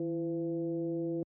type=tone with frequency modulation; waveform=sine; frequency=334.3 Hz; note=E4; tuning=24 cents sharp; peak=-31 dBFS; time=0-1.23 s; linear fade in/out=2 ms; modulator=174 Hz; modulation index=0.81; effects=high-pass 80 Hz 12 dB/octave